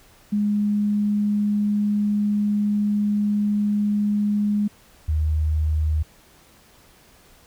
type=tone pair in turn; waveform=sine; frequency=207.1 / 77.36 Hz; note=G#3 / D#2; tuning=-5 / -9 cents; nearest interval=octave + perfect fourth; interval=1704 cents; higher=first; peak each=-18 dBFS; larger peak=neither; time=0.32-4.68 / 5.08-6.03 s; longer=first; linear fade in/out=10 ms; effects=pink hiss -53 dBFS RMS until 7.46 s